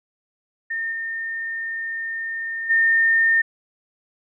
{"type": "tone with level steps", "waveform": "sine", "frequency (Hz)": 1819, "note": "A#6", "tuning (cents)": -43, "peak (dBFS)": [-23, -25, -14], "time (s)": [0.7, 3.42], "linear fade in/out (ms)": 10, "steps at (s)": [0.91, 2.69], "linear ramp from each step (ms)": 20, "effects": []}